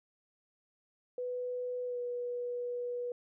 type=tone with pitch glide; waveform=sine; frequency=496 to 487.2 Hz; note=B4 to B4; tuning=+7 to -24 cents; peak=-34 dBFS; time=1.18-3.12 s; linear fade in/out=2 ms; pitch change=-31 cents; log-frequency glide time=1.85-1.99 s; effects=none